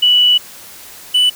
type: tone pair in turn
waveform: sine / triangle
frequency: 2955 / 2979 Hz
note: F#7 / F#7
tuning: -3 / +11 cents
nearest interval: unison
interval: 14 cents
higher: second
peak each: -7 dBFS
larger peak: neither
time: 0.02-0.38 / 1.14-1.3 s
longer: first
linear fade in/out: 10 ms
effects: white hiss -36 dBFS RMS until 1.35 s